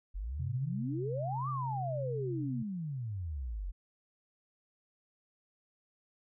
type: exponential two-way sweep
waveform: sine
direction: up then down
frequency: 42.23 to 1215 to 42.23 Hz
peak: -35 dBFS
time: 0.14-3.72 s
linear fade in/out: 20 ms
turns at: 1.49 s
type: tone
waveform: sine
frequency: 131.5 Hz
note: C3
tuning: 9 cents sharp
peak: -35 dBFS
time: 0.39-2.63 s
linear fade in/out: 10 ms
effects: none